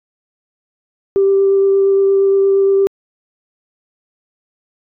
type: tone with vibrato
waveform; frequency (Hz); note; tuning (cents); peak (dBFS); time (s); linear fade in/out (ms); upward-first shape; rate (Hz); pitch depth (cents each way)
sine; 392; G4; 0; -8; 1.16-2.87; 0; triangle; 8.6; 10
effects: tanh soft clip ceiling -4 dBFS